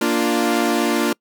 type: chord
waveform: sawtooth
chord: Bb major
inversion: none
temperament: equal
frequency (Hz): 233.1 / 293.7 / 349.2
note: Bb3 / D4 / F4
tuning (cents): 0 / 0 / 0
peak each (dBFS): -17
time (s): 0.01-1.13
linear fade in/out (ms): 5
effects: noise-tail reverb RT60 0.1 s tail -26 dB re dry